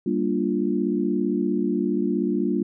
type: chord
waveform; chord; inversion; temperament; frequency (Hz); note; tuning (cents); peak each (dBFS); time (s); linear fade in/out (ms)
sine; G minor seventh; none; equal; 196 / 233.1 / 293.7 / 349.2; G3 / Bb3 / D4 / F4; 0 / 0 / 0 / 0; -26; 0.06-2.63; 5
effects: none